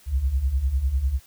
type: beating tone pair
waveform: sine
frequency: 60.1 / 70.1 Hz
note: B1 / C#2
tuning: -46 / +20 cents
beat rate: 10 Hz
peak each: -26 / -21 dBFS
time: 0.06-1.2 s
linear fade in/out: 50 ms
effects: white hiss -54 dBFS RMS until 1.26 s